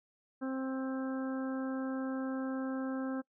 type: harmonic tone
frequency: 263.6 Hz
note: C4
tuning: 13 cents sharp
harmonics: 1 / 2 / 3 / 4 / 5 / 6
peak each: -34 / -42 / -49 / -51 / -48 / -50 dBFS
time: 0.41-3.22 s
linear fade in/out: 20 ms
effects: noise-tail reverb RT60 0.1 s tail -22 dB re dry